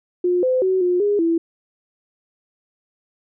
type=tone with pitch steps; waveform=sine; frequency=357.1 / 512 / 375.5 / 357.4 / 410.5 / 332.5 Hz; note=F4 / C5 / F#4 / F4 / G#4 / E4; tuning=+39 / -38 / +26 / +40 / -20 / +15 cents; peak=-15 dBFS; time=0.24-1.38 s; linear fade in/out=5 ms; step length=190 ms; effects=none